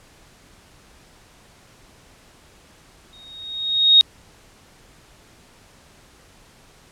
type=tone with exponential growth; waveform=sine; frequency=3740 Hz; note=A#7; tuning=5 cents sharp; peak=-6 dBFS; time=3.13-4.01 s; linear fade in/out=0 ms; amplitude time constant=190 ms; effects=pink hiss -51 dBFS RMS until 6.91 s + low-pass 10000 Hz 12 dB/octave

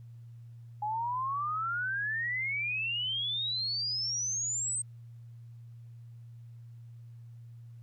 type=exponential sweep; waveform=sine; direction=up; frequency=828 to 8370 Hz; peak=-30 dBFS; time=0.82-4.82 s; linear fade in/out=5 ms; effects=added 117 Hz sine -46 dBFS peak until 7.82 s + pink hiss -75 dBFS RMS until 7.82 s

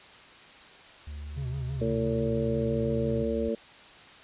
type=tone; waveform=triangle; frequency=73.42 Hz; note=D2; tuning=in tune; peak=-34 dBFS; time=1.07-3.49 s; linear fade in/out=5 ms
type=tone with vibrato; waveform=triangle; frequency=131.2 Hz; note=C3; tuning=5 cents sharp; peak=-29 dBFS; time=1.36-3.24 s; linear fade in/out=20 ms; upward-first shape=sine; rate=6 Hz; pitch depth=100 cents each way
type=harmonic tone; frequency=113.4 Hz; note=A#2; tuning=47 cents flat; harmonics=2 / 3 / 4 / 5; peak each=-31 / -35 / -30 / -33 dBFS; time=1.81-3.55 s; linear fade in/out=5 ms
effects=white hiss -50 dBFS RMS until 4.23 s + resampled to 8000 Hz

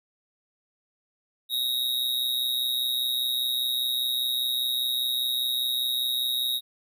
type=tone with amplitude modulation; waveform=square; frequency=3765 Hz; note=A#7; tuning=16 cents sharp; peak=-22 dBFS; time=1.49-6.61 s; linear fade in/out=50 ms; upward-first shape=sine; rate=125 Hz; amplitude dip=70%; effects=none

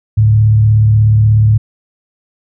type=tone with frequency modulation; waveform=sine; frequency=108 Hz; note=A2; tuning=32 cents flat; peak=-5 dBFS; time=0.17-1.58 s; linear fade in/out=10 ms; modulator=36.6 Hz; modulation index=0.35; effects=none

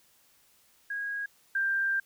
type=tone pair in turn; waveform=sine; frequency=1642 / 1584.2 Hz; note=G#6 / G6; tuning=-20 / +18 cents; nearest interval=minor second; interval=62 cents; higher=first; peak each=-31 / -25 dBFS; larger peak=second; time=0.9-1.26 / 1.55-2 s; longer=second; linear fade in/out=5 ms; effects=white hiss -64 dBFS RMS until 2.05 s

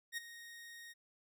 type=tone with ADSR envelope; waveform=sawtooth; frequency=1864.7 Hz; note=A#6; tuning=in tune; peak=-33 dBFS; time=0.12-0.94 s; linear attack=53 ms; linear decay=16 ms; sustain=-14 dB; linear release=28 ms; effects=none

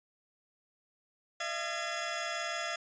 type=tone cluster; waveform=15% pulse; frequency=613 / 679 / 1687 Hz; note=D#5 / F5 / G#6; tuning=-26 / -49 / +27 cents; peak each=-34 / -30 / -33 dBFS; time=1.4-2.76 s; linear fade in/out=5 ms; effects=resampled to 16000 Hz

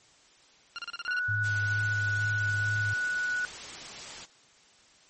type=tone bursts; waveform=20% pulse; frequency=1396.9 Hz; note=F6; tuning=in tune; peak=-29 dBFS; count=8; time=0.76-1.191 s; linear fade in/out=0 ms; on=25 ms; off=33 ms
type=tone; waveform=sine; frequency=1473 Hz; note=F#6; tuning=8 cents flat; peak=-27 dBFS; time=1.08-3.45 s; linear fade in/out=0 ms
type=tone with vibrato; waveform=sine; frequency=103.83 Hz; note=G#2; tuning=in tune; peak=-30 dBFS; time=1.28-2.94 s; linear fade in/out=10 ms; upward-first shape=sine; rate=2.2 Hz; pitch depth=24 cents each way
type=noise; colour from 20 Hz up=white; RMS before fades=-41 dBFS; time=1.43-4.26 s; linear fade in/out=20 ms
effects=white hiss -59 dBFS RMS until 5.09 s + MP3 32 kbps

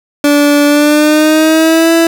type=tone with pitch glide; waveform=30% pulse; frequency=290.1 to 331.3 Hz; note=D4 to E4; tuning=-21 to +9 cents; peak=-3 dBFS; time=0.24-2.07 s; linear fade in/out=2 ms; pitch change=+230 cents; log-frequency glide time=0.66-1.93 s; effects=none

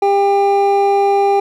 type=tone pair together; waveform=triangle; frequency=399 / 798 Hz; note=G4 / G5; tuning=+31 / +31 cents; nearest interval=octave; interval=1200 cents; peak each=-11 dBFS; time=0.02-1.4 s; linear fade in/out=5 ms; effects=none

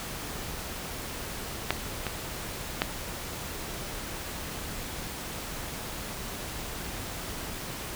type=clicks; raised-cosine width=0.3 ms; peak=-7 / -14 / -7 dBFS; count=3; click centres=1.706 / 2.067 / 2.819 s; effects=pink hiss -37 dBFS RMS until 7.95 s

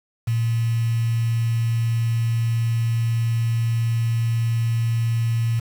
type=tone with quantisation; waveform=sine; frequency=115.2 Hz; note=A#2; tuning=20 cents flat; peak=-18 dBFS; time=0.27-5.6 s; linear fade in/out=10 ms; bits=6; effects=none

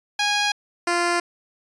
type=tone pair in turn; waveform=10% pulse; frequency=824 / 347.1 Hz; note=G#5 / F4; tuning=-14 / -11 cents; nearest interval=octave + minor third; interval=1497 cents; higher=first; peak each=-11 dBFS; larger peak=neither; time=0.19-0.52 / 0.87-1.2 s; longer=neither; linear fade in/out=5 ms; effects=resampled to 22050 Hz

